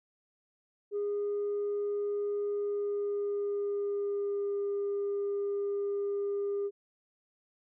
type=tone with pitch glide; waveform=sine; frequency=409.7 to 403.1 Hz; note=G#4 to G4; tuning=-24 to +48 cents; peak=-28 dBFS; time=0.91-6.71 s; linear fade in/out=50 ms; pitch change=-28 cents; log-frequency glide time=2.48-4.55 s; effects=tanh soft clip ceiling -27 dBFS